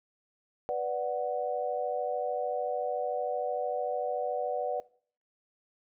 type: chord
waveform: sine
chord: B minor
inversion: none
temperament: equal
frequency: 493.9 / 587.3 / 740 Hz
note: B4 / D5 / F#5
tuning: 0 / 0 / 0 cents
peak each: -33 dBFS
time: 0.69-4.8 s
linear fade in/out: 0 ms
effects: noise-tail reverb RT60 0.5 s tail -21 dB re dry